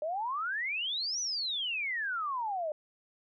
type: exponential two-way sweep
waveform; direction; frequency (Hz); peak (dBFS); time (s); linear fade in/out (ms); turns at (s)
sine; up then down; 590 to 6070 to 590; -31; 0.02-2.72; 2; 1.2
effects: none